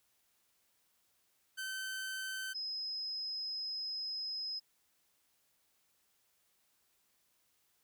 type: tone pair in turn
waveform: sawtooth / sine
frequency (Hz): 1538 / 5090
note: G6 / D#8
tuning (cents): -33 / +39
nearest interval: octave + major sixth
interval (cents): 2072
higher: second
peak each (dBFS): -35 / -37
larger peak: first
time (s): 1.57-2.54 / 2.54-4.6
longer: second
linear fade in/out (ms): 20
effects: white hiss -75 dBFS RMS until 7.83 s